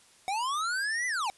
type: linear two-way sweep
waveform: square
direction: up then down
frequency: 740 to 2020 to 740 Hz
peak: -29 dBFS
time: 0.28-1.3 s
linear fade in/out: 0 ms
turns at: 1.07 s
effects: white hiss -59 dBFS RMS until 1.37 s + resampled to 24000 Hz